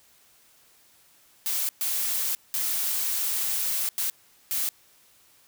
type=noise bursts at uneven times; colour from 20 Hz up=blue; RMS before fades=-27 dBFS; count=5; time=1.46-1.69 / 1.81-2.35 / 2.54-3.89 / 3.98-4.1 / 4.51-4.69 s; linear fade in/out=0 ms; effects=white hiss -59 dBFS RMS until 5.47 s